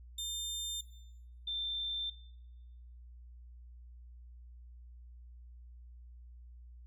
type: tone pair in turn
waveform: sawtooth / sine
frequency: 3600 / 3569 Hz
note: A7 / A7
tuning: +39 / +24 cents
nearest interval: unison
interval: 15 cents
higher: first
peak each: -34 / -35 dBFS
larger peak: first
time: 0.18-0.81 / 1.47-2.1 s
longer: neither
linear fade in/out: 5 ms
effects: noise-tail reverb RT60 1.0 s tail -17 dB re dry + added 60 Hz sine -50 dBFS peak until 6.86 s